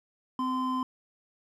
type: tone pair together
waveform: triangle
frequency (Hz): 257.7 / 1030.8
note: C4 / C6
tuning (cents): -26 / -26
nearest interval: 2 octaves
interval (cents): 2400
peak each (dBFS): -28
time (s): 0.39-0.83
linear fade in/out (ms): 2
effects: none